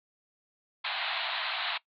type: band-pass noise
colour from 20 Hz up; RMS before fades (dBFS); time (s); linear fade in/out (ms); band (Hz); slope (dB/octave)
white; -33; 0.84-1.78; 10; 640 to 4200; 96
effects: noise-tail reverb RT60 0.1 s tail -20 dB re dry